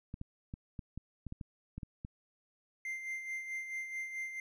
clicks, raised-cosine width 5 ms, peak -29 dBFS, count 11, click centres 0.141 / 0.214 / 0.539 / 0.792 / 0.976 / 1.267 / 1.324 / 1.412 / 1.78 / 1.832 / 2.049 s
triangle tone with tremolo, 2091 Hz, C7, 2 cents flat, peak -34 dBFS, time 2.85-4.4 s, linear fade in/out 2 ms, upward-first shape sine, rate 4.6 Hz, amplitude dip 55%
effects none

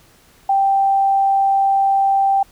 sine tone, 784 Hz, G5, in tune, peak -12 dBFS, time 0.49-2.43 s, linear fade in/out 5 ms, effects pink hiss -51 dBFS RMS until 2.51 s

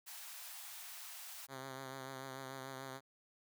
white high-pass noise, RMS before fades -50 dBFS, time 0.06-1.47 s, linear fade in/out 20 ms, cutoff 670 Hz, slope 48 dB/octave
5% pulse tone with vibrato, 133.1 Hz, C3, 30 cents sharp, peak -34 dBFS, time 1.48-3.01 s, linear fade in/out 50 ms, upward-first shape triangle, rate 6.8 Hz, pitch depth 46 cents each way
effects none

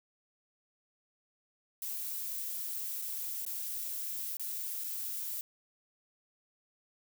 violet noise with dropouts, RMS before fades -38 dBFS, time 1.82-5.41 s, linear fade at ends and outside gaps 1 ms, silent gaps 3.017-3.021 / 3.451-3.464 / 4.369-4.396 / 4.838-4.842 s, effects none

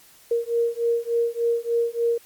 sine beating tone pair, 466.2 / 469.6 Hz, A#4 / A#4, 0 / +13 cents, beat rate 3.4 Hz, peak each -23 dBFS, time 0.31-2.18 s, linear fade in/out 5 ms, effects white hiss -52 dBFS RMS until 2.25 s + MP3 96 kbps

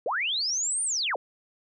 sine linear two-way sweep, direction up then down, 403.6 to 9210 to 403.6 Hz, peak -25 dBFS, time 0.06-1.16 s, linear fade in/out 2 ms, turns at 0.83 s, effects none

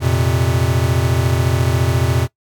square chord, F suspended fourth, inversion none, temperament equal, 87.31 / 116.54 / 130.81 Hz, F2 / Bb2 / C3, 0 / 0 / 0 cents, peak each -19 dBFS, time 0-2.28 s, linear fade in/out 50 ms, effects noise-tail reverb RT60 0.1 s tail -19 dB re dry

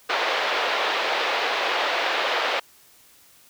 pink band-pass noise, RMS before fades -24 dBFS, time 0.09-2.6 s, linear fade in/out 10 ms, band 490 to 3900 Hz, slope 24 dB/octave, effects white hiss -54 dBFS RMS until 3.49 s

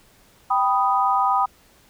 sine chord, G augmented, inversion none, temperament equal, 784 / 987.8 / 1244.5 Hz, G5 / B5 / D#6, 0 / 0 / 0 cents, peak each -21 dBFS, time 0.5-1.46 s, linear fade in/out 10 ms, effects pink hiss -55 dBFS RMS until 1.89 s

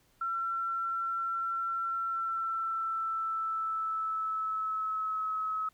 sine tone with pitch glide, 1353 to 1285.2 Hz, E6 to E6, +45 to -44 cents, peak -30 dBFS, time 0.21-5.69 s, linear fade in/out 5 ms, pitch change -89 cents, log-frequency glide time 1.88-5.31 s, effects pink hiss -68 dBFS RMS until 5.73 s

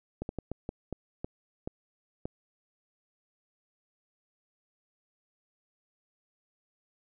slowing click train, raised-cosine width 2 ms, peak -21 dBFS, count 9, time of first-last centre 0.22-2.255 s, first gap 71 ms, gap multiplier 1.35, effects none

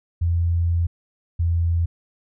sine tone pair in turn, 85.1 / 84.51 Hz, F2 / E2, -44 / +44 cents, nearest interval unison, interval 12 cents, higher first, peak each -17 dBFS, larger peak neither, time 0.21-0.87 / 1.39-1.86 s, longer first, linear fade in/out 10 ms, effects none

